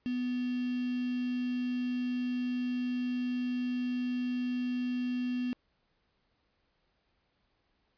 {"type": "tone with quantisation", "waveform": "sine", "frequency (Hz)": 248.3, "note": "B3", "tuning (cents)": 9, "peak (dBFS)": -30, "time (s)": [0.06, 5.53], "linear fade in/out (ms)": 0, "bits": 7, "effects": ["pink hiss -75 dBFS RMS until 7.97 s", "resampled to 11025 Hz"]}